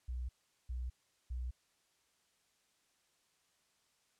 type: tone bursts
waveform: sine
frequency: 61.74 Hz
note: B1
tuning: in tune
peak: -37 dBFS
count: 3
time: 0.08-1.51 s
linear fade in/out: 10 ms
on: 210 ms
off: 400 ms
effects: white hiss -75 dBFS RMS until 4.19 s + low-pass 9000 Hz 12 dB/octave